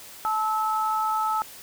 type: tone pair together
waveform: sine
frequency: 869.3 / 1300 Hz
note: A5 / E6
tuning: -21 / -24 cents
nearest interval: perfect fifth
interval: 697 cents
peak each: -25 dBFS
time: 0.25-1.42 s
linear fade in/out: 0 ms
effects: white hiss -44 dBFS RMS until 1.62 s